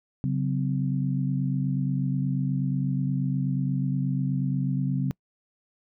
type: tone cluster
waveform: sine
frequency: 138 / 186.3 / 256.9 Hz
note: C#3 / F#3 / C4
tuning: -7 / +12 / -32 cents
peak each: -25 / -29 / -31 dBFS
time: 0.24-5.11 s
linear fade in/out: 0 ms
effects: noise-tail reverb RT60 0.1 s tail -26 dB re dry